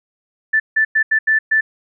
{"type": "tone bursts at uneven times", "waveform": "sine", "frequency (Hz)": 1760, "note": "A6", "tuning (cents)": 0, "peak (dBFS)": -11, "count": 6, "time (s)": [[0.53, 0.6], [0.76, 0.85], [0.95, 1.03], [1.11, 1.19], [1.27, 1.39], [1.51, 1.61]], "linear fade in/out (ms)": 10, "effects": []}